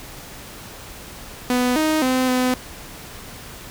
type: tone with pitch steps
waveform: sawtooth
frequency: 248.5 / 311.8 / 257.1 / 253.2 Hz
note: B3 / D#4 / C4 / B3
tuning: +11 / +4 / -30 / +43 cents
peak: -13 dBFS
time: 1.5-2.54 s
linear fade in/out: 0 ms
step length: 260 ms
effects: pink hiss -38 dBFS RMS until 3.7 s